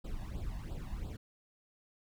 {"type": "noise with flanger", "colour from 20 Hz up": "brown", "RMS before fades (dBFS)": -40, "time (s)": [0.04, 1.17], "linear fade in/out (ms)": 10, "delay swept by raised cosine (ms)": [0.24, 1.13], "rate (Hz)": 2.9, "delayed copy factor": 0.95, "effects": []}